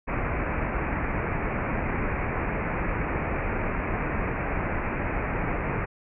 pink low-pass noise, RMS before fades -28 dBFS, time 0.07-5.86 s, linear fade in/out 20 ms, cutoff 2500 Hz, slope 96 dB/octave, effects none

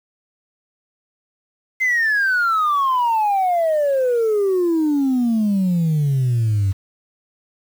sine exponential sweep, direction down, 2093 to 94.1 Hz, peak -13 dBFS, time 1.8-6.73 s, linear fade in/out 20 ms, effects tanh soft clip ceiling -13 dBFS + 7-bit

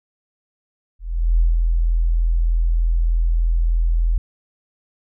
sine tone with ADSR envelope, 41.65 Hz, E1, 19 cents sharp, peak -11 dBFS, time 0.99-4.18 s, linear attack 400 ms, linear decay 170 ms, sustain -3 dB, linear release 4 ms, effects none

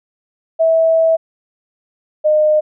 sine tone pair in turn, 651 / 611.6 Hz, E5 / D#5, -22 / -30 cents, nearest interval minor second, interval 108 cents, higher first, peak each -9 dBFS, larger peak neither, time 0.59-1.17 / 2.24-2.61 s, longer first, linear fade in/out 20 ms, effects none

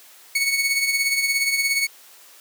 sawtooth tone with tremolo, 2217 Hz, C#7, in tune, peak -13 dBFS, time 0.35-1.87 s, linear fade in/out 5 ms, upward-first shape triangle, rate 17 Hz, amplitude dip 60%, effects white hiss -48 dBFS RMS until 2.4 s + high-pass 400 Hz 12 dB/octave

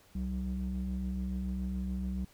triangle ring-modulated tone, 61.74 Hz, B1, in tune, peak -27 dBFS, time 0.15-2.25 s, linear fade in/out 5 ms, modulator 127 Hz, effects pink hiss -62 dBFS RMS until 2.33 s

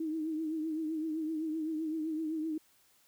sine tone with vibrato, 315.6 Hz, D#4, 25 cents sharp, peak -32 dBFS, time 0-2.58 s, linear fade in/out 5 ms, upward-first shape triangle, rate 7.8 Hz, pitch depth 69 cents each way, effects white hiss -67 dBFS RMS until 3.07 s

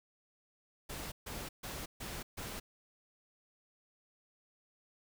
pink noise bursts, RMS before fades -43 dBFS, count 5, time 0.89-2.6 s, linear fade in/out 10 ms, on 230 ms, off 140 ms, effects none

